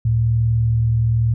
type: tone pair together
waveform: sine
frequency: 72.7 / 113.75 Hz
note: D2 / A#2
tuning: -17 / -42 cents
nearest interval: minor sixth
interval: 775 cents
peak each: -25 / -14 dBFS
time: 0.05-1.34 s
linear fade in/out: 5 ms
effects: none